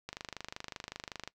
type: click train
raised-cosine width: 0.2 ms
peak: -22 dBFS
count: 31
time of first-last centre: 0.09-1.276 s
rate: 25.3 Hz
effects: noise-tail reverb RT60 0.1 s tail -21 dB re dry